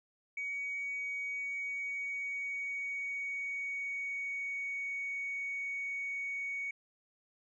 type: tone with pitch glide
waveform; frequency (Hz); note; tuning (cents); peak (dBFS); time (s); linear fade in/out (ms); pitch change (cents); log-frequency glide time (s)
sine; 2252 to 2234; C#7 to C#7; +27 to +13; -34; 0.37-6.71; 5; -14; 0.71-4.91
effects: tanh soft clip ceiling -31 dBFS